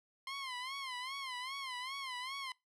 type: tone with vibrato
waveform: 15% pulse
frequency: 1046.5 Hz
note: C6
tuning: in tune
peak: -34 dBFS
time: 0.27-2.52 s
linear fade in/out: 2 ms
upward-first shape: sine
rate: 2.5 Hz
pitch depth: 110 cents each way
effects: noise-tail reverb RT60 0.2 s tail -22 dB re dry + low-pass 8000 Hz 12 dB/octave